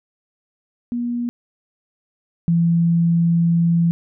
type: tone pair in turn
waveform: sine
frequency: 240 / 168.78 Hz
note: B3 / E3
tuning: -49 / +41 cents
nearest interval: tritone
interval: 610 cents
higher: first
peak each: -20 / -13 dBFS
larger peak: second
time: 0.92-1.29 / 2.48-3.91 s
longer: second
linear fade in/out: 0 ms
effects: none